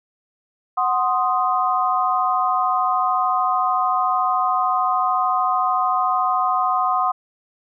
sine chord, C diminished, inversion second, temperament equal, 740 / 1046.5 / 1244.5 Hz, Gb5 / C6 / Eb6, 0 / 0 / 0 cents, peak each -21 dBFS, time 0.77-7.12 s, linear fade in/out 10 ms, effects none

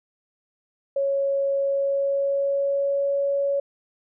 sine tone with pitch glide, 553 to 559.7 Hz, C#5 to C#5, -4 to +17 cents, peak -20 dBFS, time 0.96-3.6 s, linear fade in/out 5 ms, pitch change +21 cents, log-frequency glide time 1.57-3.14 s, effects none

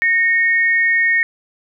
sine tone pair together, 1850 / 2200 Hz, A#6 / C#7, -14 / -14 cents, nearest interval minor third, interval 300 cents, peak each -13 / -18 dBFS, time 0.02-1.23 s, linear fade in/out 0 ms, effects none

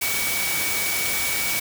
sine tone in noise, 2264 Hz, C#7, 36 cents sharp, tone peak -27 dBFS, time 0.01-1.6 s, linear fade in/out 10 ms, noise white, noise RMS -25 dBFS, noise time 0.01-1.6 s, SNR -5 dB, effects none

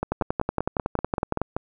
two click trains, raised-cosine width 1 ms, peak -9 / -11 dBFS, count 15 / 9, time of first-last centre 0.12-1.416 / 0.03-1.566 s, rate 10.8 / 5.21 Hz, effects none

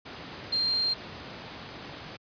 sine tone in noise, 4186 Hz, C8, in tune, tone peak -24 dBFS, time 0.52-0.94 s, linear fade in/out 10 ms, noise pink, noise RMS -41 dBFS, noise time 0.05-2.17 s, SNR +14 dB, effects high-pass 100 Hz 12 dB/octave + resampled to 11025 Hz

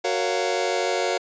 sawtooth chord, Gb major seventh, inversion none, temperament just, 370 / 462.5 / 555 / 693.7 Hz, Gb4 / Bb4 / Db5 / F5, 0 / -14 / +2 / -12 cents, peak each -23 dBFS, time 0.04-1.18 s, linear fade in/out 10 ms, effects resampled to 16000 Hz

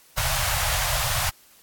pink band-stop noise, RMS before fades -24 dBFS, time 0.17-1.3 s, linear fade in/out 10 ms, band 140 to 600 Hz, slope 48 dB/octave, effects white hiss -54 dBFS RMS until 1.62 s + AAC 64 kbps

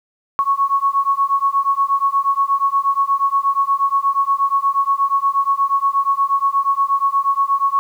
sine beating tone pair, 1102 / 1110.4 Hz, C#6 / C#6, -11 / +3 cents, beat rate 8.4 Hz, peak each -17 dBFS, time 0.39-7.79 s, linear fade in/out 0 ms, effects 8-bit

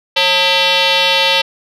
sine tone with frequency modulation, 179.8 Hz, F#3, 49 cents flat, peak -8 dBFS, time 0.16-1.42 s, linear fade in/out 10 ms, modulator 722 Hz, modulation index 5.6, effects tanh soft clip ceiling -7 dBFS

